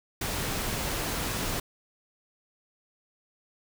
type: noise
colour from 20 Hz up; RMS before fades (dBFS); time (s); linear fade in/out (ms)
pink; -31; 0.21-1.6; 5
effects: none